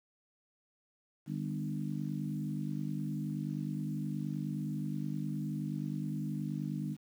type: harmonic tone with a mistuned harmonic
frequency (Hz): 50.2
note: G1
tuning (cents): +42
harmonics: 3 / 4 / 5 / 6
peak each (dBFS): -37 / -39 / -41 / -43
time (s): 1.26-6.97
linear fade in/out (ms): 50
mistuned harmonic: 3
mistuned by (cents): +15
effects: 10-bit